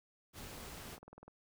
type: noise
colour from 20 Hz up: pink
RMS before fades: -49 dBFS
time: 0.33-0.99 s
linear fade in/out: 50 ms
type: click train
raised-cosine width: 1 ms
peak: -39 dBFS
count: 16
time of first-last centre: 0.53-1.28 s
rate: 20 Hz
effects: none